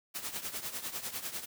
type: noise with tremolo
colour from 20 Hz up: white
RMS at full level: -36 dBFS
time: 0.14-1.46 s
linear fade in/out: 20 ms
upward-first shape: triangle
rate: 10 Hz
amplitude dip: 80%
effects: high-pass 80 Hz 12 dB/octave